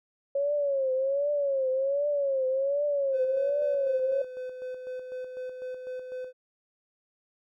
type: tone with vibrato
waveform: sine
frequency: 551 Hz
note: C#5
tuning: 11 cents flat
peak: -24 dBFS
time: 0.35-4.22 s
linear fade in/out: 5 ms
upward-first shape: triangle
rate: 1.3 Hz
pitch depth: 120 cents each way
type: tone with tremolo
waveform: triangle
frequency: 508 Hz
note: B4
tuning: 49 cents sharp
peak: -31 dBFS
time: 3.12-6.33 s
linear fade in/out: 50 ms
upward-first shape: square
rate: 4 Hz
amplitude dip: 45%
effects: none